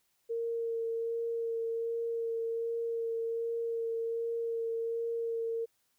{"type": "tone with vibrato", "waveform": "sine", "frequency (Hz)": 460, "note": "A#4", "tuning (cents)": -23, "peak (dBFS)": -31, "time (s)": [0.29, 5.66], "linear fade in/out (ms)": 20, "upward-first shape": "sine", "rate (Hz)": 1.3, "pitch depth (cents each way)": 12, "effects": ["white hiss -75 dBFS RMS until 5.98 s"]}